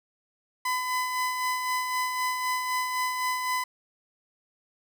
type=tone with tremolo; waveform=30% pulse; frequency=1008 Hz; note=B5; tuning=35 cents sharp; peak=-22 dBFS; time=0.65-3.64 s; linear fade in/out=5 ms; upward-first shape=sine; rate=3.9 Hz; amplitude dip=40%; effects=none